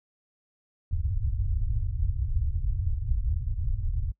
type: low-pass noise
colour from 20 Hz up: pink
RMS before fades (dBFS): -27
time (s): 0.91-4.12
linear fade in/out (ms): 5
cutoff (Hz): 110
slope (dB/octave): 48
effects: noise-tail reverb RT60 0.1 s tail -24 dB re dry